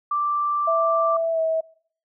sine tone, 1174.7 Hz, D6, in tune, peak -20 dBFS, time 0.11-1.17 s, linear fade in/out 5 ms
sine tone with pitch glide, 659.3 to 645 Hz, E5 to E5, 0 to -38 cents, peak -19 dBFS, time 0.67-1.61 s, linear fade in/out 10 ms, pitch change -38 cents, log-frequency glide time 1.32-1.4 s
effects noise-tail reverb RT60 0.6 s tail -24 dB re dry

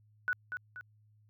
sine tone with echo, 1478 Hz, F#6, 2 cents flat, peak -28 dBFS, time 0.28-0.33 s, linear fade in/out 0 ms, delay 240 ms, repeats 2, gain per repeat -7 dB, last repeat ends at 0.81 s, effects added 106 Hz sine -62 dBFS peak until 1.29 s

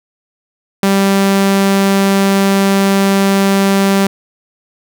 sawtooth tone, 196.1 Hz, G3, 1 cent sharp, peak -5 dBFS, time 0.83-4.07 s, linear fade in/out 2 ms, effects none

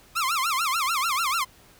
sawtooth tone with vibrato, 1194 Hz, D6, 28 cents sharp, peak -19 dBFS, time 0.15-1.45 s, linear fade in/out 20 ms, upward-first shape sine, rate 6.8 Hz, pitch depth 260 cents each way, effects pink hiss -54 dBFS RMS until 1.79 s

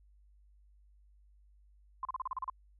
sine tone bursts, 1038 Hz, C6, 14 cents flat, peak -33 dBFS, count 9, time 2.03-2.499 s, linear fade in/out 2 ms, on 21 ms, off 35 ms, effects added 50 Hz sine -60 dBFS peak until 2.79 s

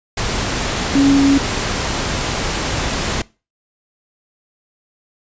sine tone in noise, 277.2 Hz, C#4, in tune, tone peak -9 dBFS, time 0.95-1.38 s, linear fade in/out 5 ms, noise pink, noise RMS -20 dBFS, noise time 0.17-3.22 s, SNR +8 dB, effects noise-tail reverb RT60 0.3 s tail -22 dB re dry + resampled to 16000 Hz

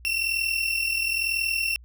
35% pulse tone pair together, 2685 / 2726 Hz, E7 / F7, +31 / -43 cents, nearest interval unison, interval 26 cents, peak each -26 / -24 dBFS, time 0.05-1.76 s, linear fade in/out 0 ms, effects added 60 Hz sine -45 dBFS peak until 1.84 s

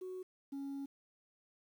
sine tone pair in turn, 370 / 277.2 Hz, F#4 / C#4, 0 / 0 cents, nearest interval perfect fourth, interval 500 cents, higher first, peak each -40 / -37 dBFS, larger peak second, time 0.01-0.23 / 0.52-0.86 s, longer second, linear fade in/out 10 ms, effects tanh soft clip ceiling -39 dBFS + 11-bit

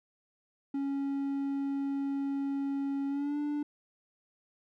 triangle tone with pitch glide, 277.2 to 293.7 Hz, C#4 to D4, 0 to 0 cents, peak -28 dBFS, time 0.74-3.63 s, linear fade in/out 5 ms, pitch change +100 cents, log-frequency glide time 3.08-3.38 s, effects none

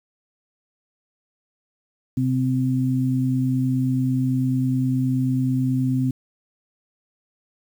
sine tone pair together, 129.3 / 258.6 Hz, C3 / C4, -20 / -20 cents, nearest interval octave, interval 1200 cents, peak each -21 dBFS, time 2.17-6.11 s, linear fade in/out 5 ms, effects 8-bit

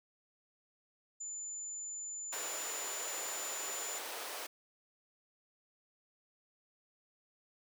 sine tone, 7040 Hz, A8, in tune, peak -40 dBFS, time 1.2-3.99 s, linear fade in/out 10 ms
pink high-pass noise, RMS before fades -43 dBFS, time 2.32-4.47 s, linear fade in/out 10 ms, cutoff 420 Hz, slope 24 dB/octave
effects none

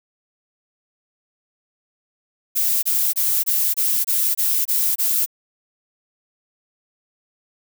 violet noise bursts, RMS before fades -19 dBFS, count 9, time 2.55-5.262 s, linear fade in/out 20 ms, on 280 ms, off 24 ms, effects none

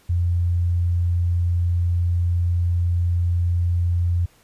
sine tone, 87 Hz, F2, 6 cents flat, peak -17 dBFS, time 0.09-4.26 s, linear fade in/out 10 ms, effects pink hiss -56 dBFS RMS until 4.43 s + resampled to 32000 Hz

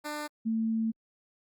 10% pulse / sine tone pair in turn, 298.6 / 223.7 Hz, D4 / A3, +29 / +29 cents, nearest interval perfect fourth, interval 500 cents, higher first, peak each -26 dBFS, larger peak neither, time 0.04-0.28 / 0.45-0.92 s, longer second, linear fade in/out 20 ms, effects Opus 48 kbps

